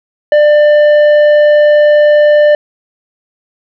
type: tone with tanh clipping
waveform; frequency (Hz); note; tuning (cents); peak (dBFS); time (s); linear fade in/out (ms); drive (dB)
triangle; 595; D5; +22; -5; 0.32-2.55; 2; 12
effects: none